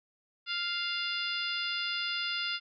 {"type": "harmonic tone", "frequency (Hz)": 698.5, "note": "F5", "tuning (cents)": 0, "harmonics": [2, 3, 4, 5, 6, 7], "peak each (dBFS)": [-37, -40, -36, -38, -42, -38], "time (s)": [0.46, 2.6], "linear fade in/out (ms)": 50, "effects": []}